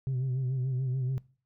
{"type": "tone with vibrato", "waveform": "sine", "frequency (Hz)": 129.6, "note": "C3", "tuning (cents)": -16, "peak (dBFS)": -25, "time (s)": [0.07, 1.18], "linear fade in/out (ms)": 0, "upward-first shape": "sine", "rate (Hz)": 6.9, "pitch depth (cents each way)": 61, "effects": ["noise-tail reverb RT60 0.4 s tail -22 dB re dry", "tanh soft clip ceiling -26 dBFS"]}